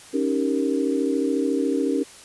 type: chord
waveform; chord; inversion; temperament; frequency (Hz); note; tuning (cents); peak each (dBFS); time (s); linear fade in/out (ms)
sine; Eb dominant seventh; third; equal; 277.2 / 311.1 / 392 / 466.2; Db4 / Eb4 / G4 / Bb4; 0 / 0 / 0 / 0; -23 / -26 / -27 / -27; 0.13-2.04; 20
effects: white hiss -45 dBFS RMS until 2.24 s + resampled to 24000 Hz